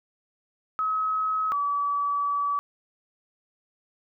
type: tone pair in turn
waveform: sine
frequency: 1279 / 1146.6 Hz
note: D#6 / D6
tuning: +47 / -42 cents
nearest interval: major second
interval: 189 cents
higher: first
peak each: -23 dBFS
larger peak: neither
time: 0.79-1.52 / 1.52-2.59 s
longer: second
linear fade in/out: 0 ms
effects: none